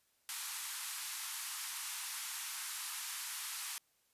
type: band-pass noise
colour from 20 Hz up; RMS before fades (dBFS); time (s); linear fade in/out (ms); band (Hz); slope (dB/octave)
white; -43; 0.29-3.78; 0; 880 to 13000; 48
effects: white hiss -75 dBFS RMS until 4.13 s + resampled to 32000 Hz